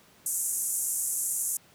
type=band-pass noise; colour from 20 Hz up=white; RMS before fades=-30 dBFS; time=0.26-1.57 s; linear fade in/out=2 ms; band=6800 to 12000 Hz; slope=48 dB/octave; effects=pink hiss -58 dBFS RMS until 1.74 s + high-pass 100 Hz 12 dB/octave